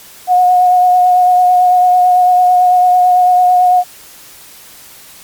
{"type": "tone with vibrato", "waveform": "sine", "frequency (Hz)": 725, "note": "F#5", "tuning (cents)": -35, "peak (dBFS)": -5, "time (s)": [0.27, 3.84], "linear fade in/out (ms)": 50, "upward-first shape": "triangle", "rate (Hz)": 9, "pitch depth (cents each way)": 19, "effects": ["white hiss -37 dBFS RMS until 5.23 s", "MP3 96 kbps"]}